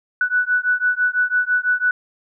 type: beating tone pair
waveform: sine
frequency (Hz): 1480 / 1486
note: F#6 / F#6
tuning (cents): 0 / +7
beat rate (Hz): 6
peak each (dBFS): -19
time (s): 0.21-1.91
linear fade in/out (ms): 2
effects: none